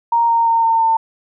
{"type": "tone with pitch steps", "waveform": "sine", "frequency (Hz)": [932.3, 924.3, 916.3, 908.4, 900.5], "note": ["A#5", "A#5", "A#5", "A#5", "A5"], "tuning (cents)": [0, -15, -30, -45, 40], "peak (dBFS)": -11, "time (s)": [0.12, 0.97], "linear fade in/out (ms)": 5, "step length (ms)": 170, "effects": []}